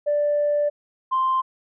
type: tone pair in turn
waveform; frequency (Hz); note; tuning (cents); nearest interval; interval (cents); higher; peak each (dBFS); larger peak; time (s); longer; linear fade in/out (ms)
sine; 587 / 1045.9; D5 / C6; -1 / -1; minor seventh; 1000; second; -17; neither; 0.06-0.7 / 1.11-1.42; first; 20
effects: tanh soft clip ceiling -14 dBFS